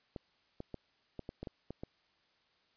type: clicks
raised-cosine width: 2 ms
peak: -28 dBFS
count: 9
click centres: 0.162 / 0.604 / 0.743 / 1.193 / 1.291 / 1.43 / 1.472 / 1.706 / 1.835 s
effects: white hiss -72 dBFS RMS until 2.76 s + resampled to 11025 Hz